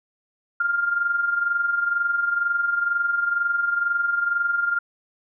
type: tone with amplitude modulation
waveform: sine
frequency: 1400 Hz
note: F6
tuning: 4 cents sharp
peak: -17 dBFS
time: 0.6-4.79 s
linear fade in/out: 5 ms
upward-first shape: sine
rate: 22.1 Hz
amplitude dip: 60%
effects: none